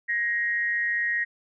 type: tone with amplitude modulation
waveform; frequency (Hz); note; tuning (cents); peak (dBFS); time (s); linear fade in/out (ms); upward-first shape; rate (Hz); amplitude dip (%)
sine; 1884; A#6; +18; -20; 0.08-1.25; 20; sine; 215; 65
effects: none